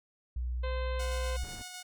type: tone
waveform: sine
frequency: 61.2 Hz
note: B1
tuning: 15 cents flat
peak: -31 dBFS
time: 0.36-1.44 s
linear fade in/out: 5 ms
type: harmonic tone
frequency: 516 Hz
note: C5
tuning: 24 cents flat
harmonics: 1 / 2 / 3 / 4 / 5 / 6 / 7 / 8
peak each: -37 / -43 / -47 / -49 / -51 / -53 / -54 / -55 dBFS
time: 0.63-1.37 s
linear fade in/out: 10 ms
type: tone with tremolo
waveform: 5% pulse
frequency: 729 Hz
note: F#5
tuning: 26 cents flat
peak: -30 dBFS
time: 0.99-1.83 s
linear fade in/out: 10 ms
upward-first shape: square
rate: 8 Hz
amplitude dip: 25%
type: noise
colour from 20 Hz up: brown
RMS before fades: -45 dBFS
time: 1.42-1.63 s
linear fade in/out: 20 ms
effects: none